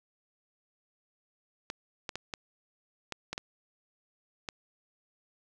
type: clicks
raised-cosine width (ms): 0.2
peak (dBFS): -18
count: 8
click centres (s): 1.701 / 2.092 / 2.156 / 2.338 / 3.123 / 3.33 / 3.379 / 4.488
effects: none